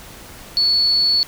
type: tone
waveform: sine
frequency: 4423 Hz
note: C#8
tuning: 5 cents flat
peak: -13 dBFS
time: 0.57-1.23 s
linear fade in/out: 0 ms
effects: pink hiss -39 dBFS RMS until 1.27 s